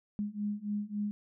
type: beating tone pair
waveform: sine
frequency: 205.2 / 208.8 Hz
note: G#3 / G#3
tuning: -21 / +10 cents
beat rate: 3.6 Hz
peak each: -36 / -35 dBFS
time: 0.19-1.11 s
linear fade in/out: 0 ms
effects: none